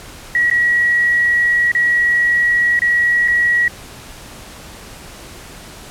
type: tone with dropouts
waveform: sine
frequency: 1918 Hz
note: A#6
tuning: 49 cents sharp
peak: -11 dBFS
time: 0.35-3.68 s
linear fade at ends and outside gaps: 2 ms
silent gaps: 0.5-0.512 / 1.717-1.75 / 2.792-2.819 / 3.278-3.282 s
effects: pink hiss -36 dBFS RMS until 5.9 s + low-pass 12000 Hz 12 dB/octave